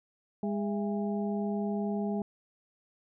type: harmonic tone with a mistuned harmonic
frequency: 204.3 Hz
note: G#3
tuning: 28 cents flat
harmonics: 1 / 2 / 3 / 4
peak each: -30 / -36 / -40 / -42 dBFS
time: 0.43-2.22 s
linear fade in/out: 2 ms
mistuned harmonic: 3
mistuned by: +140 cents
effects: none